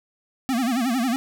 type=tone with vibrato; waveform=square; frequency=246.9 Hz; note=B3; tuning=in tune; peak=-21 dBFS; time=0.49-1.16 s; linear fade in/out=0 ms; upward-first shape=sine; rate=11 Hz; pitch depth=160 cents each way; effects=none